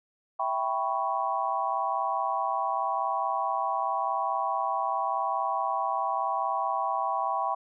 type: chord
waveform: sine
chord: C# half-diminished seventh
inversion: first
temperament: equal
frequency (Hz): 659.3 / 784 / 987.8 / 1108.7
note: E5 / G5 / B5 / C#6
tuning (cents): 0 / 0 / 0 / 0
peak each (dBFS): -34 / -30 / -31 / -31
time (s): 0.39-7.55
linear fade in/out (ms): 10
effects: none